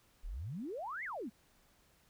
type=exponential two-way sweep; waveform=sine; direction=up then down; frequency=31.38 to 2223 to 188.5 Hz; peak=-39 dBFS; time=0.23-1.3 s; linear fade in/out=20 ms; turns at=1.04 s; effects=pink hiss -69 dBFS RMS until 2.09 s